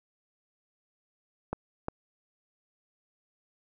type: clicks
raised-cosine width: 1 ms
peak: -17 dBFS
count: 2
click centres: 1.53 / 1.884 s
effects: none